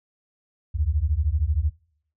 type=beating tone pair; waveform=sine; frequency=69.3 / 82.3 Hz; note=C#2 / E2; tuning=0 / -2 cents; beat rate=13 Hz; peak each=-23 dBFS; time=0.74-1.71 s; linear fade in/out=20 ms; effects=noise-tail reverb RT60 0.7 s tail -24 dB re dry